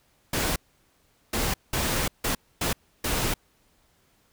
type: noise bursts at uneven times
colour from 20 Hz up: pink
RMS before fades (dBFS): -26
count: 6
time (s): 0.33-0.56 / 1.33-1.54 / 1.73-2.08 / 2.24-2.35 / 2.61-2.73 / 3.04-3.34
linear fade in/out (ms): 5
effects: pink hiss -65 dBFS RMS until 4.32 s